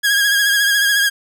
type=tone with vibrato; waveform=sawtooth; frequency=1641 Hz; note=G#6; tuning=21 cents flat; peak=-9 dBFS; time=0.03-1.1 s; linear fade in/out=20 ms; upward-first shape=sine; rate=14 Hz; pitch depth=39 cents each way; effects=none